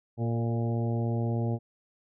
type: harmonic tone with a mistuned harmonic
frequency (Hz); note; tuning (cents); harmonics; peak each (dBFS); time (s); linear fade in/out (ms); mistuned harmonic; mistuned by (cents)
116.6; A#2; +1; 1 / 2 / 3 / 4 / 5 / 6 / 7; -27 / -33 / -37 / -39 / -41 / -43 / -44; 0.17-1.59; 50; 4; -25
effects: none